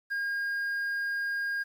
triangle tone, 1620 Hz, G#6, 43 cents flat, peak -27 dBFS, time 0.1-1.64 s, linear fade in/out 20 ms, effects 10-bit

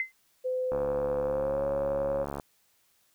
sine tone with exponential decay, 2063 Hz, C7, 25 cents flat, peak -23 dBFS, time 0-0.12 s, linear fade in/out 1 ms, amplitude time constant 26 ms
sine tone with pitch glide, 510 to 546.6 Hz, C5 to C#5, -44 to -24 cents, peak -27 dBFS, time 0.44-2.25 s, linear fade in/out 20 ms, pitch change +120 cents, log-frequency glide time 1.21-1.64 s
click train, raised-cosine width 1 ms, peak -21 dBFS, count 120, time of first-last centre 0.72-2.398 s, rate 70.9 Hz
effects white hiss -68 dBFS RMS until 3.14 s

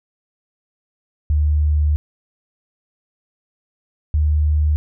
sine tone pair in turn, 74.9 / 75.55 Hz, D2 / D2, +35 / +50 cents, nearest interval unison, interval 15 cents, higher second, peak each -13 dBFS, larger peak neither, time 1.3-1.96 / 4.14-4.76 s, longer first, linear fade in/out 0 ms, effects none

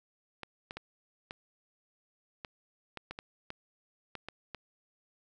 clicks, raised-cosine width 0.3 ms, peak -24 dBFS, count 12, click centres 0.433 / 0.709 / 0.77 / 1.309 / 2.448 / 2.973 / 3.11 / 3.189 / 3.504 / 4.153 / 4.286 / 4.547 s, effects none

